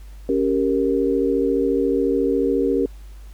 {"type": "chord", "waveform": "sine", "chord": "G diminished", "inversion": "second", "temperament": "equal", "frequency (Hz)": [277.2, 392, 466.2], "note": ["Db4", "G4", "Bb4"], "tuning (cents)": [0, 0, 0], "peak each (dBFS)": -21, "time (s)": [0.29, 2.86], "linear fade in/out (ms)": 2, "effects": ["added 50 Hz sine -36 dBFS peak until 3.33 s", "pink hiss -54 dBFS RMS until 3.33 s"]}